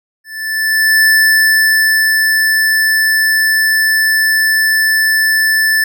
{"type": "tone with ADSR envelope", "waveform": "square", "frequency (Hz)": 1757, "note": "A6", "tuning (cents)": -3, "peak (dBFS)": -7, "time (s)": [0.24, 5.84], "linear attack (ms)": 790, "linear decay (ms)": 1100, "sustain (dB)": -3, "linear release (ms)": 3, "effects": []}